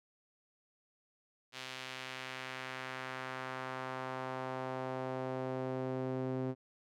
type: tone with band-pass filter sweep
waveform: sawtooth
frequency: 130 Hz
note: C3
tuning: 11 cents flat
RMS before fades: -40 dBFS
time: 1.52-6.55 s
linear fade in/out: 50 ms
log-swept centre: 3400 to 330 Hz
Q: 1.1
effects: none